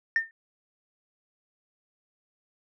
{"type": "tone with exponential decay", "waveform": "sine", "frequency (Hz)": 1811, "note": "A6", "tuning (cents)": 49, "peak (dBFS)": -16, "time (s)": [0.16, 0.31], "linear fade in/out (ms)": 1, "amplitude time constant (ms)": 31, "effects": ["tanh soft clip ceiling -17 dBFS"]}